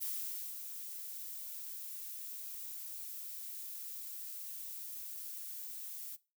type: noise with ADSR envelope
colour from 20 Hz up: violet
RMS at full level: -38 dBFS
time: 0-6.17 s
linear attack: 26 ms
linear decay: 530 ms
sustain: -7 dB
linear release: 27 ms
effects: noise-tail reverb RT60 0.3 s tail -20 dB re dry